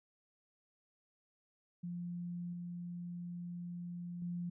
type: tone with level steps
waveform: sine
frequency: 174.61 Hz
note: F3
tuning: in tune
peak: -39 / -41 / -37 dBFS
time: 1.83-4.5 s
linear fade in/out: 10 ms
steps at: 2.53 / 4.22 s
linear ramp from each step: 2 ms
effects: none